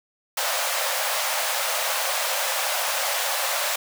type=high-pass noise; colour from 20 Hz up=pink; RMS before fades=-25 dBFS; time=0.37-3.76 s; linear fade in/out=5 ms; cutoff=520 Hz; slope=96 dB/octave; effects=none